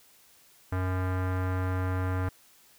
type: tone with low-pass filter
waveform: square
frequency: 92.5 Hz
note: F#2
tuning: in tune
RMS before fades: -29 dBFS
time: 0.72-2.29 s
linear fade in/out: 5 ms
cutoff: 1500 Hz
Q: 2.1
effects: white hiss -59 dBFS RMS until 2.78 s

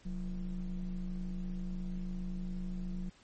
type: ring-modulated tone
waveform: triangle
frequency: 77.78 Hz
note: D#2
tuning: in tune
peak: -30 dBFS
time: 0.05-3.1 s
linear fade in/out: 10 ms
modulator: 104 Hz
effects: pink hiss -63 dBFS RMS until 3.23 s + MP3 32 kbps

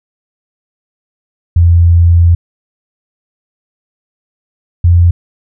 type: tone pair in turn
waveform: sine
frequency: 85.4 / 86.59 Hz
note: F2 / F2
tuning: -38 / -14 cents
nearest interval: unison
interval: 24 cents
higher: second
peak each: -3 dBFS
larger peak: neither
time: 1.56-2.35 / 4.84-5.11 s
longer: first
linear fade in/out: 5 ms
effects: none

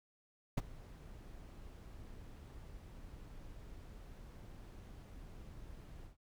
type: noise with ADSR envelope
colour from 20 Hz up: brown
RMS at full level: -30 dBFS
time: 0.57-6.17 s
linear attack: 9 ms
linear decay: 26 ms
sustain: -22 dB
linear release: 130 ms
effects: none

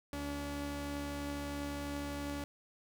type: tone pair together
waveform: sawtooth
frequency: 72.2 / 285.8 Hz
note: D2 / D4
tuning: -29 / -47 cents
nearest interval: 2 octaves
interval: 2382 cents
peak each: -39 / -35 dBFS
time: 0.13-2.44 s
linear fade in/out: 0 ms
effects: none

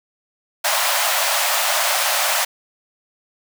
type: high-pass noise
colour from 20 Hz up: pink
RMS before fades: -19 dBFS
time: 0.64-2.45 s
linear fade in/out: 10 ms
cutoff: 570 Hz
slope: 96 dB/octave
effects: none

